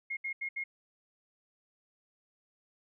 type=tone bursts at uneven times; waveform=sine; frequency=2148 Hz; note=C7; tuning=45 cents sharp; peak=-33 dBFS; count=4; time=0.1-0.17 / 0.24-0.33 / 0.41-0.49 / 0.56-0.64 s; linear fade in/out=10 ms; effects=none